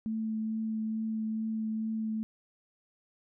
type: tone with vibrato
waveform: sine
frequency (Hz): 220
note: A3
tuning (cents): 0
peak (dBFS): -30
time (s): 0.06-2.23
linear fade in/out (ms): 0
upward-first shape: triangle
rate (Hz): 2.3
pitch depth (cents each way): 12
effects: none